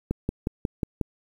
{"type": "click train", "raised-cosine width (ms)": 3, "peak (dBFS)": -12, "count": 6, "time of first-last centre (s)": [0.11, 1.013], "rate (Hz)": 5.54, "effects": ["8-bit"]}